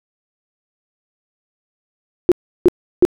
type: tone bursts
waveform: sine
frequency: 355.8 Hz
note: F4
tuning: 32 cents sharp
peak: -5 dBFS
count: 3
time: 2.29-3.051 s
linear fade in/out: 0 ms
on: 27 ms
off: 340 ms
effects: none